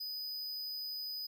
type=tone; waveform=square; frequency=4986 Hz; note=D#8; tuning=3 cents sharp; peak=-39 dBFS; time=0-1.27 s; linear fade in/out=10 ms; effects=none